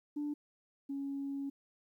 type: tone pair in turn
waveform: sine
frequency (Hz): 293.7 / 277.6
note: D4 / C#4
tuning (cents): 0 / +3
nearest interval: minor second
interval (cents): 97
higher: first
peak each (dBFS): -33 / -35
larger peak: first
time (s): 0.16-0.34 / 0.89-1.5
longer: second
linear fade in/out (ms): 10
effects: tanh soft clip ceiling -31 dBFS + 12-bit